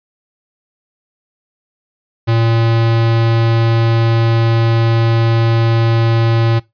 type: tone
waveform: square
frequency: 114.7 Hz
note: A#2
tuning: 28 cents flat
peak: -11 dBFS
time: 2.27-6.6 s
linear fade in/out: 20 ms
effects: noise-tail reverb RT60 0.2 s tail -21 dB re dry + resampled to 11025 Hz